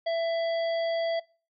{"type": "harmonic tone", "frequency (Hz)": 665, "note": "E5", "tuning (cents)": 15, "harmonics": [1, 3, 5, 7], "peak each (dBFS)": [-25, -39, -41, -43], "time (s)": [0.06, 1.2], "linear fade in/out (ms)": 10, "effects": ["noise-tail reverb RT60 0.4 s tail -25 dB re dry"]}